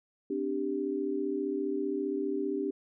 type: chord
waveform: sine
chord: C suspended second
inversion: none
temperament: equal with one note detuned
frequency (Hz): 258.6 / 293.7 / 392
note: C4 / D4 / G4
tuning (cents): -20 / 0 / 0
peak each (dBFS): -37 / -33 / -32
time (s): 0.3-2.71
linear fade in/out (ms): 5
effects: none